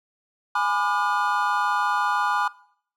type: chord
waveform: triangle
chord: G# diminished seventh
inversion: none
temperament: just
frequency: 830.6 / 996.7 / 1196.1 / 1435.3 Hz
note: G#5 / B5 / D6 / F6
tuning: 0 / +16 / +31 / +47 cents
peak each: -24 dBFS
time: 0.55-2.48 s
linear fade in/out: 5 ms
effects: noise-tail reverb RT60 0.6 s tail -21 dB re dry